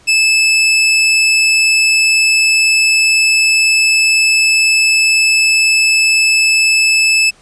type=tone; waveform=sawtooth; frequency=2618 Hz; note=E7; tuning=13 cents flat; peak=-5 dBFS; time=0.07-7.31 s; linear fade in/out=20 ms; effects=pink hiss -47 dBFS RMS until 7.41 s + resampled to 22050 Hz